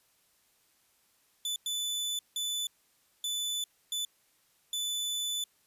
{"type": "tone bursts at uneven times", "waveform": "sawtooth", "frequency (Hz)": 3494, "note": "A7", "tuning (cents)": -13, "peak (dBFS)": -28, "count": 6, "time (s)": [[1.45, 1.56], [1.66, 2.19], [2.36, 2.67], [3.24, 3.64], [3.92, 4.05], [4.73, 5.44]], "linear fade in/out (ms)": 2, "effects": ["white hiss -69 dBFS RMS until 5.66 s", "resampled to 32000 Hz"]}